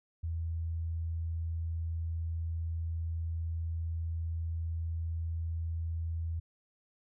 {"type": "tone", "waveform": "sine", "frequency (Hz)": 82.41, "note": "E2", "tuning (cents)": 0, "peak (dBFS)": -32, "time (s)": [0.23, 6.4], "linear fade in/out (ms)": 10, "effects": []}